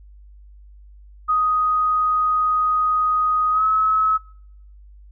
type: tone with pitch glide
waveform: sine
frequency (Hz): 1249 to 1287.8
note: D#6 to E6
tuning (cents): +6 to -41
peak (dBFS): -15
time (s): 1.28-4.18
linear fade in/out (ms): 20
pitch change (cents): +53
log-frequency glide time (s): 3.52-3.63
effects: noise-tail reverb RT60 0.7 s tail -22 dB re dry + added 50 Hz sine -42 dBFS peak until 5.11 s

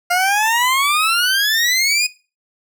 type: exponential sweep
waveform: 20% pulse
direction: up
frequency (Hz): 698.5 to 2506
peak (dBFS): -9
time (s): 0.1-2.07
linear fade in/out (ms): 10
effects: noise-tail reverb RT60 0.3 s tail -18 dB re dry

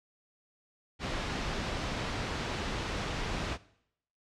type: low-pass noise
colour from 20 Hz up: pink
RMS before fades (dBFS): -35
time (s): 0.99-3.58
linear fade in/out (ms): 50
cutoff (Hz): 4700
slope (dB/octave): 12
effects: noise-tail reverb RT60 0.7 s tail -19 dB re dry + low-pass 8000 Hz 12 dB/octave

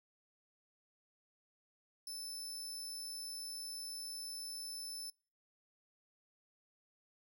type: tone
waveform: 25% pulse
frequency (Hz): 5274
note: E8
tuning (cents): 0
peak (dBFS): -38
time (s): 2.07-5.1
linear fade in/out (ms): 2
effects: noise-tail reverb RT60 0.4 s tail -25 dB re dry

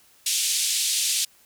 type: band-pass noise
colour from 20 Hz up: white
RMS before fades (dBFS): -24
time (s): 0.26-1.25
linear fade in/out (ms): 5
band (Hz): 2800 to 9800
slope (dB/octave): 24
effects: white hiss -57 dBFS RMS until 1.45 s

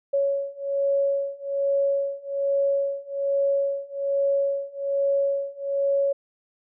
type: beating tone pair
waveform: sine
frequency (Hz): 556 / 557.2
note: C#5 / C#5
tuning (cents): +5 / +9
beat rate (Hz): 1.2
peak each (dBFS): -25 / -24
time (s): 0.13-6.13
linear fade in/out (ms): 10
effects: none

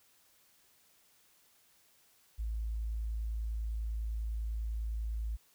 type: tone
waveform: sine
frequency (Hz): 55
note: A1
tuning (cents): 0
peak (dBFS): -33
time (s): 2.38-5.37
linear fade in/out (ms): 20
effects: white hiss -67 dBFS RMS until 5.54 s

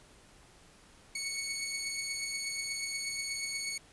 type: beating tone pair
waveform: 15% pulse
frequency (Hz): 2217 / 2225.3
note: C#7 / C#7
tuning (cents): 0 / +6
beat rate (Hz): 8.3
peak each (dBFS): -29 / -36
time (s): 1.15-3.78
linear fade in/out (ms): 5
effects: pink hiss -59 dBFS RMS until 3.92 s + resampled to 24000 Hz

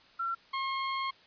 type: tone pair in turn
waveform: sine / sawtooth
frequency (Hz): 1358 / 1075.1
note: F6 / C6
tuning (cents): -49 / +47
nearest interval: major third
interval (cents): 404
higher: first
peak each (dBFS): -30 / -27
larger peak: second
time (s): 0.19-0.35 / 0.53-1.11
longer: second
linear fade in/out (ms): 10
effects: white hiss -59 dBFS RMS until 1.26 s + resampled to 11025 Hz

